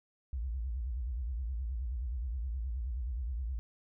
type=tone with vibrato; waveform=sine; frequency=61 Hz; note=B1; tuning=21 cents flat; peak=-33 dBFS; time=0.33-3.59 s; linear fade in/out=0 ms; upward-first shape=sine; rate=9.5 Hz; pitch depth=210 cents each way; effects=none